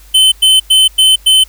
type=tone bursts; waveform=square; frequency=3060 Hz; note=G7; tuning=42 cents flat; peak=-5 dBFS; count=5; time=0.14-1.44 s; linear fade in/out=10 ms; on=180 ms; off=100 ms; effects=added 50 Hz sine -37 dBFS peak until 1.48 s + white hiss -44 dBFS RMS until 1.48 s